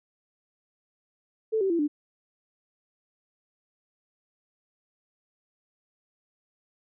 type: tone with pitch steps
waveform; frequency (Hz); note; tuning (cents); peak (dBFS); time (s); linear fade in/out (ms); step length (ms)
sine; 440 / 385.3 / 337.3 / 295.4; A4 / G4 / E4 / D4; 0 / -30 / +40 / +10; -22; 1.52-1.88; 20; 90
effects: none